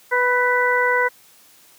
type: harmonic tone with a mistuned harmonic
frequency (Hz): 493.8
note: B4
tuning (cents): 0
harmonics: 1 / 2 / 3 / 4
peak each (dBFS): -21 / -21 / -21 / -21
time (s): 0.11-1.09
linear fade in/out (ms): 20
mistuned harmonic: 3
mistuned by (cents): +18
effects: white hiss -51 dBFS RMS until 1.78 s + high-pass 100 Hz 12 dB/octave